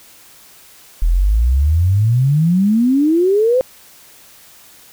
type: exponential sweep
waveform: sine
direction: up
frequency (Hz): 38.94 to 526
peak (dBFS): -10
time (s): 1.02-3.61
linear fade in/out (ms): 0
effects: white hiss -44 dBFS RMS until 4.92 s

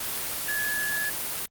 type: tone in noise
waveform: sine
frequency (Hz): 1700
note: G#6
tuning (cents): +40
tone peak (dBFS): -27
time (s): 0.48-1.1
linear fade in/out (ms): 5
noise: white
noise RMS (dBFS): -31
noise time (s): 0-1.46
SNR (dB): +1
effects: Opus 32 kbps

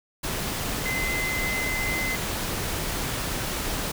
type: tone in noise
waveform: sine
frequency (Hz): 2054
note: C7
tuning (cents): -33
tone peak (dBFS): -27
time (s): 0.85-2.16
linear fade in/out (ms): 10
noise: pink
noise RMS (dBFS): -29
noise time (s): 0.23-3.92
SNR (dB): -1
effects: none

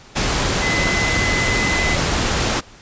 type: tone in noise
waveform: sine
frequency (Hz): 2028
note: B6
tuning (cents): +45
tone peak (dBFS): -20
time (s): 0.61-1.96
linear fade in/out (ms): 20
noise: pink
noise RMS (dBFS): -19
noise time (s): 0.15-2.61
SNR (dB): -4
effects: pink hiss -44 dBFS RMS until 2.81 s + resampled to 16000 Hz

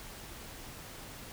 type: silence
effects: pink hiss -47 dBFS RMS until 1.32 s

